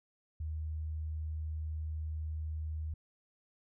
sine tone, 78 Hz, D#2, 5 cents sharp, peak -35 dBFS, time 0.4-2.94 s, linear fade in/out 5 ms, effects none

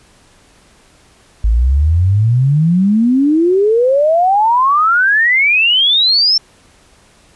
sine exponential sweep, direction up, 51.91 to 5430 Hz, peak -8 dBFS, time 1.44-6.38 s, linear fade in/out 5 ms, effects pink hiss -48 dBFS RMS until 7.35 s + resampled to 24000 Hz

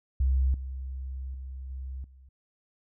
sine tone with level steps, 65.6 Hz, C2, 5 cents sharp, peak -21 / -33 / -36 / -34 / -50 dBFS, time 0.2-2.29 s, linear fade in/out 5 ms, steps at 0.54 / 1.34 / 1.7 / 2.04 s, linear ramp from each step 2 ms, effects none

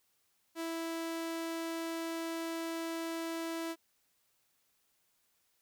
sawtooth tone, 329.6 Hz, E4, in tune, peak -32 dBFS, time 0.55-3.76 s, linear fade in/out 50 ms, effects white hiss -75 dBFS RMS until 5.61 s

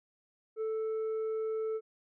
triangle tone with tanh clipping, 440 Hz, A4, in tune, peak -32 dBFS, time 0.56-1.81 s, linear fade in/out 50 ms, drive 8 dB, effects none

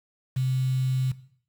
sine tone with quantisation, 130 Hz, C3, 11 cents flat, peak -22 dBFS, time 0.36-1.12 s, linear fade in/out 10 ms, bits 7, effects noise-tail reverb RT60 0.6 s tail -17 dB re dry

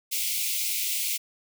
white high-pass noise, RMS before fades -28 dBFS, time 0.11-1.18 s, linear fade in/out 20 ms, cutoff 2100 Hz, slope 96 dB/octave, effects none

